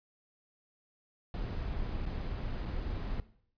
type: noise with dropouts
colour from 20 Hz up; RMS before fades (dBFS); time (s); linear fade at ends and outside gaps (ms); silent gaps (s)
brown; -36; 1.34-3.2; 1; 2.055-2.062 / 2.654-2.658
effects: noise-tail reverb RT60 0.6 s tail -17 dB re dry + resampled to 11025 Hz

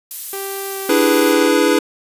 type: noise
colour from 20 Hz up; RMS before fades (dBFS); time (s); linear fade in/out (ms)
violet; -25; 0.11-1.33; 0
type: tone with pitch glide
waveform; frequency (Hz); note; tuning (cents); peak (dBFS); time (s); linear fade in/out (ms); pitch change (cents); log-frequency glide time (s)
sawtooth; 392 to 388.8; G4 to G4; 0 to -14; -21; 0.33-1.48; 2; -14; 0.68-0.78
type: chord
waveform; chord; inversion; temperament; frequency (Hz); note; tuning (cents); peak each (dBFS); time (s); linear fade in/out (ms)
square; E dominant seventh; third; equal; 293.7 / 329.6 / 415.3 / 493.9; D4 / E4 / G#4 / B4; 0 / 0 / 0 / 0; -18; 0.89-1.79; 5
effects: resampled to 32000 Hz

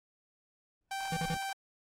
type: noise with exponential growth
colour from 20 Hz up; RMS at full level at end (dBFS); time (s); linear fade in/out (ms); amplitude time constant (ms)
brown; -42; 0.81-1.37; 1; 120
type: tone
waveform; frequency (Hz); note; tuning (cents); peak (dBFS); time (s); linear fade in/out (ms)
sawtooth; 780; G5; -9; -31; 0.91-1.53; 5
type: tone bursts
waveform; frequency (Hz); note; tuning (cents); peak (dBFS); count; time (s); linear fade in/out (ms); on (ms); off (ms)
square; 164.81; E3; 0; -33; 3; 1.12-1.345; 2; 47; 42
effects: low-pass 12000 Hz 12 dB/octave + AAC 48 kbps

